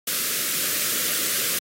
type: band-stop noise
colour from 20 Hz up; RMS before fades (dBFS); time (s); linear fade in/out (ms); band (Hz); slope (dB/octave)
white; -24; 0.07-1.59; 5; 610 to 1200; 48
effects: high-pass 150 Hz 12 dB/octave + AAC 48 kbps